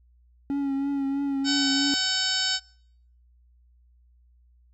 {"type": "tone with vibrato", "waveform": "triangle", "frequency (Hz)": 277.2, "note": "C#4", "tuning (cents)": 0, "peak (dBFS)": -22, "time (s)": [0.5, 1.94], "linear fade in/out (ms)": 0, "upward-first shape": "triangle", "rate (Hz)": 3.1, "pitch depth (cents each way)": 37}
{"type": "harmonic tone", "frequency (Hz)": 756, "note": "F#5", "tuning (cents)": 37, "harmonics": [1, 2, 3, 4, 5, 6, 7, 9, 10], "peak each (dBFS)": [-41, -31, -40, -31, -31, -29, -29, -38, -36], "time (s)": [1.44, 2.6], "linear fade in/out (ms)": 50}
{"effects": ["noise-tail reverb RT60 0.7 s tail -26 dB re dry", "added 60 Hz sine -56 dBFS peak until 4.73 s"]}